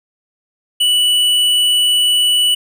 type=tone with hard clipping; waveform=triangle; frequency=2958 Hz; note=F#7; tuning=1 cent flat; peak=-12 dBFS; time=0.8-2.55 s; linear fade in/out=10 ms; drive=12 dB; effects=none